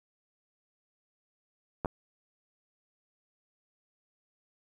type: clicks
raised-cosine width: 1 ms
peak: -18 dBFS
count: 2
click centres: 1.848 / 1.858 s
effects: 9-bit